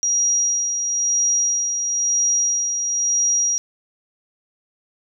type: tone with tremolo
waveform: sine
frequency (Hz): 5730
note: F8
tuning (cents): +44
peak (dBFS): -15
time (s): 0.03-3.58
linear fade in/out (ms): 0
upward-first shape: sine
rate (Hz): 1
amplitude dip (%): 45
effects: none